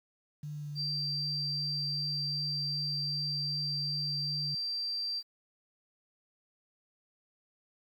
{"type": "tone with vibrato", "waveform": "sine", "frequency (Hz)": 147.7, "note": "D3", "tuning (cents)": 10, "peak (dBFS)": -37, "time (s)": [0.43, 4.55], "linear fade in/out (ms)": 5, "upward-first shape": "triangle", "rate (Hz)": 2.6, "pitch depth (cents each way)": 20}
{"type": "tone", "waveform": "sine", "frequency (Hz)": 4699, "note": "D8", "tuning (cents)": 0, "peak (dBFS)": -32, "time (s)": [0.75, 5.23], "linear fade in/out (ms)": 50}
{"effects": ["10-bit"]}